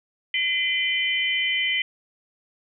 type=tone cluster; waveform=sine; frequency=2038 / 2382 / 3054 Hz; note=C7 / D7 / G7; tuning=-46 / +24 / -46 cents; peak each=-24 / -28 / -25 dBFS; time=0.34-1.82 s; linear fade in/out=2 ms; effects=none